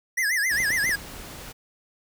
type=tone with vibrato; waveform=square; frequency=1847 Hz; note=A#6; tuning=16 cents flat; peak=-22 dBFS; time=0.17-0.96 s; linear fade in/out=10 ms; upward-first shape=sine; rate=7.4 Hz; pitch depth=210 cents each way
type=noise; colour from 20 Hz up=pink; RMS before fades=-40 dBFS; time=0.5-1.53 s; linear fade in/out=20 ms
type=clicks; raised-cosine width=2 ms; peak=-24 dBFS; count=4; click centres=0.603 / 0.705 / 0.842 / 0.893 s
effects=none